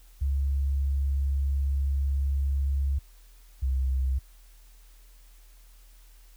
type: tone pair in turn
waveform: sine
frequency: 69 / 65.6 Hz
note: C#2 / C2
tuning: -7 / +5 cents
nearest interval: minor second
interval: 88 cents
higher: first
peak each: -23 dBFS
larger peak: neither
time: 0.21-2.99 / 3.62-4.19 s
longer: first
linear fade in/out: 10 ms
effects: added 40 Hz sine -50 dBFS peak until 6.36 s + white hiss -61 dBFS RMS until 6.36 s